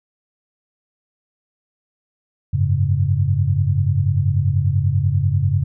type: chord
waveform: sine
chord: F# suspended second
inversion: none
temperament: equal with one note detuned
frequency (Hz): 92.5 / 102.75 / 138.59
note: F#2 / G#2 / C#3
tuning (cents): 0 / -18 / 0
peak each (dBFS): -19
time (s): 2.53-5.64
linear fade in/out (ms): 10
effects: none